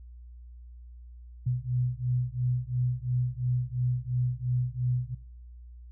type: beating tone pair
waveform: sine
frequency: 123.2 / 126.1 Hz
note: B2 / B2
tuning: -4 / +36 cents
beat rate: 2.9 Hz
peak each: -29 dBFS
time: 1.46-5.15 s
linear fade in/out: 10 ms
effects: noise-tail reverb RT60 1.0 s tail -24 dB re dry + added 60 Hz sine -44 dBFS peak until 5.91 s